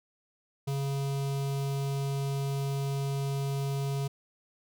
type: tone with notch filter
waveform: square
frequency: 138.5 Hz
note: C#3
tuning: 1 cent flat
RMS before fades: -31 dBFS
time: 0.67-4.08 s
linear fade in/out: 10 ms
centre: 1700 Hz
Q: 1.3
effects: none